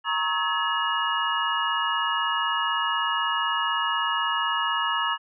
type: tone cluster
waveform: sine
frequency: 936 / 1092 / 1288 / 1703 / 2871 Hz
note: A#5 / C#6 / E6 / G#6 / F7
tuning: +7 / -26 / -41 / +43 / +47 cents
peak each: -29 dBFS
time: 0.04-5.18 s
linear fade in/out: 50 ms
effects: none